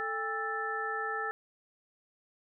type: harmonic tone with a mistuned harmonic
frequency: 440 Hz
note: A4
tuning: in tune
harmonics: 1 / 2 / 3 / 4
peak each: -39 / -39 / -36 / -36 dBFS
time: 0-1.31 s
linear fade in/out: 0 ms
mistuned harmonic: 2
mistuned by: -150 cents
effects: none